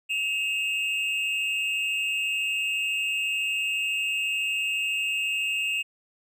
triangle tone pair together, 2567 / 2779 Hz, E7 / F7, -47 / -9 cents, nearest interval minor second, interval 138 cents, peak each -26 dBFS, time 0.09-5.83 s, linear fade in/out 20 ms, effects none

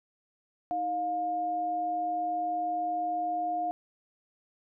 sine tone pair together, 316.3 / 710 Hz, D#4 / F5, +29 / +28 cents, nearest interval octave + major second, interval 1399 cents, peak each -39 / -28 dBFS, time 0.71-3.71 s, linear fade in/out 0 ms, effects none

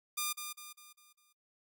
5% pulse tone with echo, 1204 Hz, D6, 43 cents sharp, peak -21 dBFS, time 0.17-0.33 s, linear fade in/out 10 ms, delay 200 ms, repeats 5, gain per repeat -7 dB, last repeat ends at 1.33 s, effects noise-tail reverb RT60 0.1 s tail -21 dB re dry

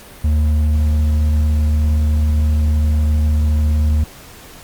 triangle tone with hard clipping, 76 Hz, D#2, 40 cents flat, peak -13 dBFS, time 0.24-4.04 s, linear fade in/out 5 ms, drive 8 dB, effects pink hiss -39 dBFS RMS until 4.63 s + Opus 48 kbps

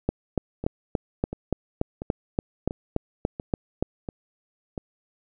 two click trains, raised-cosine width 2 ms, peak -9 / -18 dBFS, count 14 / 7, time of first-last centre 0.09-3.826 / 0.64-4.778 s, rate 3.48 / 1.45 Hz, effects none

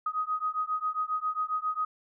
sine beating tone pair, 1250 / 1257.4 Hz, D#6 / D#6, +8 / +18 cents, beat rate 7.4 Hz, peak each -31 dBFS, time 0.06-1.85 s, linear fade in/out 5 ms, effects none

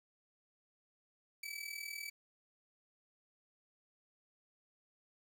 sawtooth tone with amplitude modulation, 2300 Hz, D7, 37 cents flat, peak -36 dBFS, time 1.43-2.1 s, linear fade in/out 5 ms, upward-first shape sine, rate 40 Hz, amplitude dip 75%, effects 11-bit

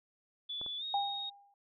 sine tone with pitch glide, 3452 to 3743 Hz, A7 to A#7, -34 to +6 cents, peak -37 dBFS, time 0.49-1.3 s, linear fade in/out 10 ms, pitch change +140 cents, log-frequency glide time 0.78-0.84 s
clicks, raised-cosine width 1 ms, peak -34 / -36 dBFS, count 2, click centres 0.614 / 0.663 s
sine tone with exponential decay, 805 Hz, G5, 46 cents sharp, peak -27 dBFS, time 0.94-1.54 s, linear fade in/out 2 ms, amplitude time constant 130 ms
effects none

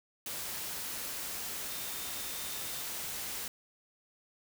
sine tone in noise, 3634 Hz, A#7, 45 cents flat, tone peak -50 dBFS, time 1.69-2.82 s, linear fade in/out 2 ms, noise white, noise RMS -39 dBFS, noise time 0.26-3.48 s, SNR -14 dB, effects none

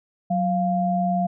sine tone pair together, 184.61 / 697 Hz, F#3 / F5, -4 / -4 cents, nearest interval octave + major seventh, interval 2300 cents, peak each -22 dBFS, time 0.3-1.27 s, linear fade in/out 10 ms, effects none

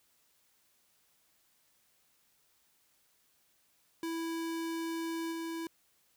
square tone with level steps, 329.6 Hz, E4, in tune, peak -35 / -37 dBFS, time 4.03-5.67 s, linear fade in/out 2 ms, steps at 5.31 s, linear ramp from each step 20 ms, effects white hiss -71 dBFS RMS until 6.16 s

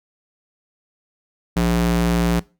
square tone with high-pass filter, 58.27 Hz, A#1, in tune, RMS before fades -18 dBFS, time 1.56-2.4 s, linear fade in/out 10 ms, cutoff 120 Hz, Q 3, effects noise-tail reverb RT60 0.3 s tail -22 dB re dry

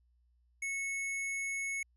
square tone, 2200 Hz, C#7, 14 cents flat, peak -35 dBFS, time 0.62-1.83 s, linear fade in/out 5 ms, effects added 60 Hz sine -67 dBFS peak until 1.96 s + resampled to 32000 Hz

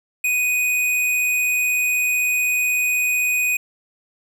square tone, 2489 Hz, D#7, in tune, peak -18 dBFS, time 0.24-3.57 s, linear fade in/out 5 ms, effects none

